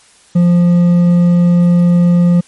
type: tone with hard clipping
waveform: triangle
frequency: 174.61 Hz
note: F3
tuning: in tune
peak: -7 dBFS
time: 0.35-2.41 s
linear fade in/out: 10 ms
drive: 7 dB
effects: white hiss -46 dBFS RMS until 2.47 s + MP3 48 kbps